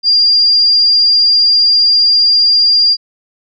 sine tone, 4795 Hz, D8, 35 cents sharp, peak -6 dBFS, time 0.03-2.97 s, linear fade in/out 50 ms, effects none

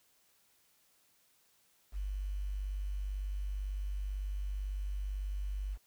sine tone with quantisation, 49 Hz, G1, in tune, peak -34 dBFS, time 1.92-5.78 s, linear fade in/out 50 ms, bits 10, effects white hiss -70 dBFS RMS until 5.86 s

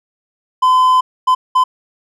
triangle tone bursts at uneven times, 1020 Hz, C6, 44 cents flat, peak -6 dBFS, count 3, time 0.62-1.01 / 1.27-1.35 / 1.55-1.64 s, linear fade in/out 10 ms, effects none

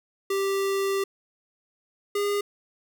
square tone pair in turn, 392 / 407.5 Hz, G4 / G#4, 0 / -33 cents, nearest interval minor second, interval 67 cents, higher second, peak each -24 dBFS, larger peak neither, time 0.3-1.04 / 2.15-2.41 s, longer first, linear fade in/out 5 ms, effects none

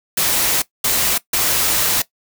white noise bursts at uneven times, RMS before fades -17 dBFS, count 3, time 0.17-0.62 / 0.84-1.18 / 1.33-2.02 s, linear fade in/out 5 ms, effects noise-tail reverb RT60 0.1 s tail -18 dB re dry

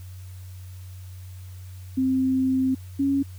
sine tone pair in turn, 261.6 / 276.3 Hz, C4 / C#4, 0 / -6 cents, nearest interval minor second, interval 94 cents, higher second, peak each -19 dBFS, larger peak neither, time 1.97-2.75 / 2.99-3.23 s, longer first, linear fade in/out 10 ms, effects added 92 Hz sine -37 dBFS peak until 3.38 s + white hiss -54 dBFS RMS until 3.38 s

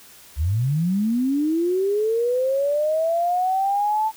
sine linear sweep, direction up, 66 to 886 Hz, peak -18 dBFS, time 0.36-4.12 s, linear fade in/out 50 ms, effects white hiss -47 dBFS RMS until 4.16 s

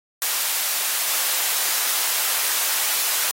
white high-pass noise, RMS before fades -22 dBFS, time 0.22-3.31 s, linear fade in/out 0 ms, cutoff 700 Hz, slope 12 dB/octave, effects AAC 48 kbps

